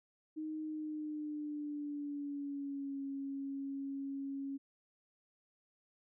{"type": "tone with pitch glide", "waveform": "sine", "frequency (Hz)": [310.8, 275.3], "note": ["D#4", "C#4"], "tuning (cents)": [-2, -12], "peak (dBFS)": -38, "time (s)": [0.36, 4.58], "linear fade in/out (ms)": 20, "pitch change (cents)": -210, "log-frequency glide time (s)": [0.61, 3.02], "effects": []}